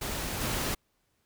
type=noise with level steps; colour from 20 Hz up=pink; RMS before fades=-34 / -31 dBFS; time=0.01-0.75 s; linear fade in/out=10 ms; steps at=0.4 s; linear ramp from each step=20 ms; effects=pink hiss -74 dBFS RMS until 1.25 s